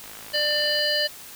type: click train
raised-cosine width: 0.3 ms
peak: -26 dBFS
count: 41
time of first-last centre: 0.04-0.789 s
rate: 53.4 Hz
type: harmonic tone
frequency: 595 Hz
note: D5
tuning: 22 cents sharp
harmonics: 1 / 3 / 5 / 7 / 8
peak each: -27 / -27 / -27 / -27 / -27 dBFS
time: 0.33-1.08 s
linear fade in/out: 20 ms
effects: white hiss -42 dBFS RMS until 1.35 s